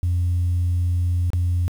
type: tone with dropouts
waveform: sine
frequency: 88 Hz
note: F2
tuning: 14 cents sharp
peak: -16 dBFS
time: 0.03-1.68 s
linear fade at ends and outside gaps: 0 ms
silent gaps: 1.303-1.333 s
effects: tanh soft clip ceiling -15 dBFS + 8-bit

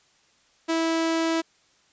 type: tone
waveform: sawtooth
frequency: 327.3 Hz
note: E4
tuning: 12 cents flat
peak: -18 dBFS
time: 0.68-1.42 s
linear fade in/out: 20 ms
effects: white hiss -62 dBFS RMS until 1.92 s + resampled to 16000 Hz

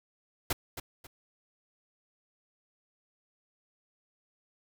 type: noise with echo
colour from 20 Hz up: pink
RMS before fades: -29 dBFS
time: 0.5-0.53 s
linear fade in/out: 5 ms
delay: 270 ms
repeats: 2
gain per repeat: -10 dB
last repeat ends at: 1.07 s
effects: none

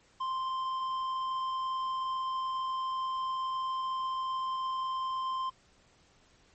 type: tone with tanh clipping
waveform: triangle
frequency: 1045 Hz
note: C6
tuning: 2 cents flat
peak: -32 dBFS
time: 0.2-5.5 s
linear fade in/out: 10 ms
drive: 11 dB
effects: pink hiss -64 dBFS RMS until 6.54 s + MP3 32 kbps

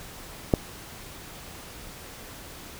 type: click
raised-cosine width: 2 ms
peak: -4 dBFS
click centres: 0.538 s
effects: pink hiss -43 dBFS RMS until 2.79 s

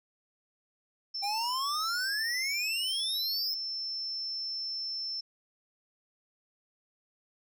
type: tone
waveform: sine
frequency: 5330 Hz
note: E8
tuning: 18 cents sharp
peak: -33 dBFS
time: 1.14-5.21 s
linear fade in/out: 10 ms
type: exponential sweep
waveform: square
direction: up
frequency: 784 to 5274 Hz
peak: -32 dBFS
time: 1.22-3.55 s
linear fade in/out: 20 ms
effects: none

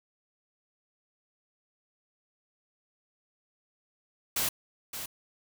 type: noise with echo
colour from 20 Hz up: white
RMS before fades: -29 dBFS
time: 4.36-4.49 s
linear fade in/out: 5 ms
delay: 570 ms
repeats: 1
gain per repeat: -9 dB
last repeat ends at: 5.06 s
effects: none

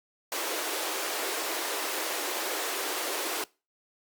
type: high-pass noise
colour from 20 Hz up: pink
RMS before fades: -32 dBFS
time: 0.32-3.44 s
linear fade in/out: 2 ms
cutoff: 320 Hz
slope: 48 dB/octave
effects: noise-tail reverb RT60 0.3 s tail -23 dB re dry + Opus 48 kbps

